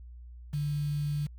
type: tone with quantisation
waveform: sine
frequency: 146.83 Hz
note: D3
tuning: in tune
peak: -28 dBFS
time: 0.53-1.27 s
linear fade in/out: 10 ms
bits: 8
effects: added 60 Hz sine -44 dBFS peak until 1.38 s